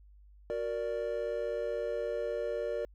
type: chord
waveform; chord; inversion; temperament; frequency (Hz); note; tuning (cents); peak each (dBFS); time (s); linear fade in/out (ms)
triangle; Gb augmented; none; equal with one note detuned; 370 / 466.2 / 585.6; Gb4 / Bb4 / D5; 0 / 0 / -5; -39 / -33 / -33; 0.5-2.85; 0
effects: added 50 Hz sine -54 dBFS peak until 2.94 s